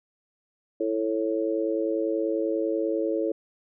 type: harmonic tone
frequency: 110.2 Hz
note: A2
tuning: 3 cents sharp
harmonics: 3 / 4 / 5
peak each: -27 / -28 / -29 dBFS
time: 0.8-3.32 s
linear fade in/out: 5 ms
effects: none